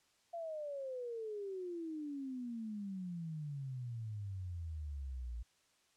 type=exponential sweep; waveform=sine; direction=down; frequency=690 to 56.2 Hz; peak=-40 dBFS; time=0.33-5.43 s; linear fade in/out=10 ms; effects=white hiss -73 dBFS RMS until 5.96 s + low-pass 8000 Hz 12 dB/octave